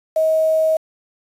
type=tone with quantisation; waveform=sine; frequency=635 Hz; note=D#5; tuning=35 cents sharp; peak=-13 dBFS; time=0.16-0.77 s; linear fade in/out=5 ms; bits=6; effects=resampled to 32000 Hz